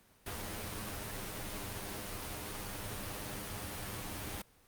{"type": "noise with comb filter", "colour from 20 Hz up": "pink", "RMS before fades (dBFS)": -41, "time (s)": [0.26, 4.42], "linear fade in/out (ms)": 5, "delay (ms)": 9.8, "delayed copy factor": 0.65, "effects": ["pink hiss -65 dBFS RMS until 4.67 s", "Opus 32 kbps"]}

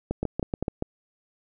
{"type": "two click trains", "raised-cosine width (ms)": 2, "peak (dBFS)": [-13, -13], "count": [5, 4], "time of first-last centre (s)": [[0.11, 0.681], [0.23, 0.824]], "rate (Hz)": [7, 5.05], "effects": []}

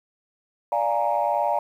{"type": "chord", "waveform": "sine", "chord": "Bb dominant seventh", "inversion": "first", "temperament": "equal", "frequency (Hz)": [587.3, 698.5, 830.6, 932.3], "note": ["D5", "F5", "Ab5", "Bb5"], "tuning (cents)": [0, 0, 0, 0], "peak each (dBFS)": -25, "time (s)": [0.72, 1.59], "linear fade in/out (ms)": 2, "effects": ["tanh soft clip ceiling -12 dBFS", "9-bit"]}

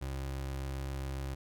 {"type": "tone with vibrato", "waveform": "30% pulse", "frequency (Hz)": 67.4, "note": "C#2", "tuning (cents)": -48, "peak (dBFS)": -33, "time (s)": [0.01, 1.35], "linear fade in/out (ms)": 10, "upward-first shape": "triangle", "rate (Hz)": 19, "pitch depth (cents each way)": 12, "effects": []}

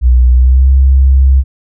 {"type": "tone with pitch glide", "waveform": "sine", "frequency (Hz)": [61.74, 66.55], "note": ["B1", "C2"], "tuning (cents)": [0, 30], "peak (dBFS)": -3, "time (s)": [0.01, 1.44], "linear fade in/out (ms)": 50, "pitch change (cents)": 130, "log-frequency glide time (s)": [0.32, 0.7], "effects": []}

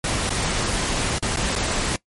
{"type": "noise with dropouts", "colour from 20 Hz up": "pink", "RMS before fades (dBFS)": -23, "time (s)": [0.04, 1.96], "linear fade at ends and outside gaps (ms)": 2, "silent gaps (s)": [[0.294, 0.304], [1.185, 1.225], [1.36, 1.37], [1.554, 1.56]], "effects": ["noise-tail reverb RT60 0.1 s tail -20 dB re dry", "MP3 48 kbps"]}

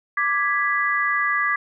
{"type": "chord", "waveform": "sine", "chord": "G# diminished", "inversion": "second", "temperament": "equal", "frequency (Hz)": [1174.7, 1661.2, 1975.5], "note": ["D6", "G#6", "B6"], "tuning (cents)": [0, 0, 0], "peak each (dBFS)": -23, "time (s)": [0.17, 1.56], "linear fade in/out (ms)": 5, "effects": []}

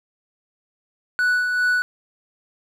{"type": "tone with tremolo", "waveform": "triangle", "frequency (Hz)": 1480, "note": "F#6", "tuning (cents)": 0, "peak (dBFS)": -14, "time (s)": [1.19, 1.82], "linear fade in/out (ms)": 0, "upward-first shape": "sine", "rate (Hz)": 2.5, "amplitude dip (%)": 40, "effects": []}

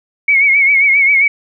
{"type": "tone with vibrato", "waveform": "sine", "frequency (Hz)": 2217, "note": "C#7", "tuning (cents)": 0, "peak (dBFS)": -7, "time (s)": [0.28, 1.28], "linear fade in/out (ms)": 5, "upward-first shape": "triangle", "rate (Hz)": 7.5, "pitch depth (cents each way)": 80, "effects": []}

